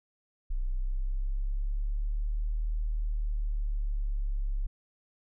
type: linear two-way sweep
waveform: sine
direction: up then down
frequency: 30.84 to 38.89 to 34.1 Hz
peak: -27 dBFS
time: 0.5-4.67 s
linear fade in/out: 10 ms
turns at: 2.67 s
effects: none